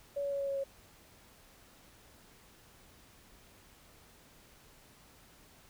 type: tone with pitch steps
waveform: sine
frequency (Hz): 566 / 562.4 / 558.9 / 555.3 / 551.8 / 548.3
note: C#5 / C#5 / C#5 / C#5 / C#5 / C#5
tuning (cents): +36 / +25 / +14 / +3 / -8 / -19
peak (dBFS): -32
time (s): 0.16-0.64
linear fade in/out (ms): 10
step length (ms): 80
effects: pink hiss -60 dBFS RMS until 5.69 s